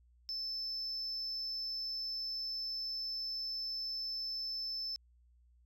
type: tone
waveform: sine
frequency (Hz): 5274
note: E8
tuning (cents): 0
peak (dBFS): -35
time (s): 0.29-4.96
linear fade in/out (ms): 0
effects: tanh soft clip ceiling -34 dBFS + added 60 Hz sine -63 dBFS peak until 5.65 s